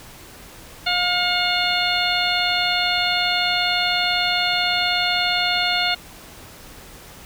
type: harmonic tone with a mistuned harmonic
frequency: 712 Hz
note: F5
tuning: 33 cents sharp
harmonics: 1 / 2 / 3 / 4 / 5 / 6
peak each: -25 / -25 / -25 / -25 / -25 / -25 dBFS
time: 0.86-5.95 s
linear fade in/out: 10 ms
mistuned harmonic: 3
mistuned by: +28 cents
effects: pink hiss -42 dBFS RMS until 7.25 s